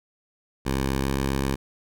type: tone with pitch glide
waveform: 10% pulse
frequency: 67.1 to 67.72 Hz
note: C2 to C#2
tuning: +44 to -40 cents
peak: -15 dBFS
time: 0.65-1.56 s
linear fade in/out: 20 ms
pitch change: +16 cents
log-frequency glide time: 1.01-1.07 s
effects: none